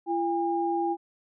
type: tone pair together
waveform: sine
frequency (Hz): 339.9 / 809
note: F4 / G#5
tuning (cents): -47 / -46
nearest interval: octave + minor third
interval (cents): 1501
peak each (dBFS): -27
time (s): 0.06-0.97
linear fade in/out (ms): 50
effects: none